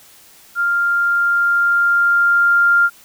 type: tone with level ramp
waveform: sine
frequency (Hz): 1396.9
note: F6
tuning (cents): 0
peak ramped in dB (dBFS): -14 to -9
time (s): 0.55-2.9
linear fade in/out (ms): 50
effects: white hiss -46 dBFS RMS until 3.04 s